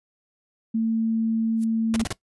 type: tone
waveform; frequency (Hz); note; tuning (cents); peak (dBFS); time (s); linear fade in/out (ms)
sine; 224.6; A3; +36; -20; 0.74-2.04; 10
type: noise with exponential growth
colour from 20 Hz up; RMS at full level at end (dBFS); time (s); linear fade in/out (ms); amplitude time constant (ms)
violet; -34; 1.56-1.64; 2; 17
type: noise bursts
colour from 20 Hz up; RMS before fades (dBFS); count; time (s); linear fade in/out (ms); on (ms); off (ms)
pink; -28; 4; 1.94-2.126; 0; 21; 34
effects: noise-tail reverb RT60 0.1 s tail -19 dB re dry + resampled to 24000 Hz